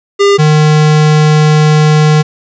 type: tone pair in turn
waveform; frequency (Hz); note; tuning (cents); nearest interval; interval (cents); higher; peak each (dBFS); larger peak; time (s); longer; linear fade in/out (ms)
square; 401.8 / 152.78; G4 / D#3; +43 / -31; octave + perfect fourth; 1674; first; -5; neither; 0.19-0.38 / 0.38-2.23; second; 20
effects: resampled to 16000 Hz + 7-bit